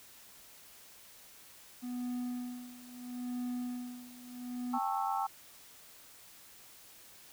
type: tone with tremolo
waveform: triangle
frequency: 246.9 Hz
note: B3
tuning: in tune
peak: -32 dBFS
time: 1.82-4.79 s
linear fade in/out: 20 ms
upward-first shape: sine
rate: 0.75 Hz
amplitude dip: 85%
type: chord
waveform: sine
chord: A dominant seventh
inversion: third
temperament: just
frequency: 792 / 880 / 1100 / 1320 Hz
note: G5 / A5 / C#6 / E6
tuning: +18 / 0 / -14 / +2 cents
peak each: -34 / -36 / -39 / -39 dBFS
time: 4.73-5.27 s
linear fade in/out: 10 ms
effects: white hiss -56 dBFS RMS until 7.32 s